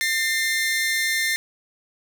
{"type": "tone pair together", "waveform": "sawtooth", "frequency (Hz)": [1808, 2093], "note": ["A6", "C7"], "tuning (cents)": [47, 0], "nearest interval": "minor third", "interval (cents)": 253, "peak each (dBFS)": -20, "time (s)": [0.01, 1.36], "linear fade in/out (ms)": 0, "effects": []}